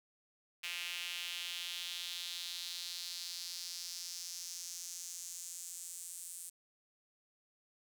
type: tone with high-pass filter sweep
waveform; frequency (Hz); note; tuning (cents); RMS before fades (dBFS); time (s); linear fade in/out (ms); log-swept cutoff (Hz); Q
sawtooth; 174.61; F3; 0; -44; 0.63-6.5; 10; 2600 to 8700; 2.9
effects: none